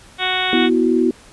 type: harmonic tone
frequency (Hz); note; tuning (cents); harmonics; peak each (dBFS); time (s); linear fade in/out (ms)
370; F#4; 0; 1 / 2 / 3 / 4 / 5 / 6 / 7 / 8 / 9 / 10; -30 / -24 / -29 / -25 / -28 / -24 / -29 / -28 / -25 / -25; 0.18-0.7; 50
type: chord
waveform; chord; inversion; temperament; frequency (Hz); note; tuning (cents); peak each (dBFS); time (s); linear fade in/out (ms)
sine; B suspended fourth; none; just; 246.9 / 329.3 / 370.4; B3 / E4 / F#4; 0 / -2 / +2; -17; 0.53-1.11; 2
effects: pink hiss -45 dBFS RMS until 1.32 s + resampled to 24000 Hz